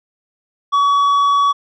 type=tone with tanh clipping; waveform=triangle; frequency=1132 Hz; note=C#6; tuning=36 cents sharp; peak=-12 dBFS; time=0.72-1.53 s; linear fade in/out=20 ms; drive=10 dB; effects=none